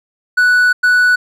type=tone bursts at uneven times; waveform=triangle; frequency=1480 Hz; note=F#6; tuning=in tune; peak=-6 dBFS; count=2; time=0.37-0.73 / 0.83-1.16 s; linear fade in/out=10 ms; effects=none